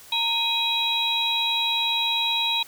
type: tone cluster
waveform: sine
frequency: 919 / 2490 / 3309 / 3870 Hz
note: A#5 / D#7 / G#7 / B7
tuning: -25 / +1 / -7 / -36 cents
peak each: -29 / -28 / -30 / -23 dBFS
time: 0.12-2.63 s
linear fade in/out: 5 ms
effects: white hiss -47 dBFS RMS until 2.67 s